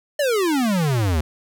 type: exponential sweep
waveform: square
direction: down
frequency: 608 to 73 Hz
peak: -18 dBFS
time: 0.19-1.21 s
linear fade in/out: 5 ms
effects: none